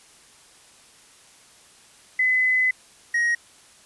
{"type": "tone pair in turn", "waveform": ["sine", "triangle"], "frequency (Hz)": [2020, 1885.3], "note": ["B6", "A#6"], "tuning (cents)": [39, 19], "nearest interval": "minor second", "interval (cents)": 120, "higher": "first", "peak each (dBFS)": -17, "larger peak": "neither", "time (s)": [[2.19, 2.71], [3.14, 3.35]], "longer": "first", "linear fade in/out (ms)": 5, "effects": ["white hiss -52 dBFS RMS until 3.85 s", "resampled to 24000 Hz"]}